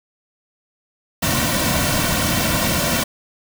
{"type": "noise with comb filter", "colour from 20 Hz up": "pink", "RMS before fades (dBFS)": -19, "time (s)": [1.22, 3.04], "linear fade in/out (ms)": 10, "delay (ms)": 2.4, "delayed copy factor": -0.75, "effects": []}